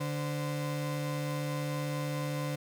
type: tone pair together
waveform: 35% pulse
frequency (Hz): 146.83 / 516.2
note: D3 / C5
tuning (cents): 0 / -23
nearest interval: octave + minor seventh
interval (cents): 2177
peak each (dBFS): -31 / -37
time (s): 0-2.56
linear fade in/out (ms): 10
effects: none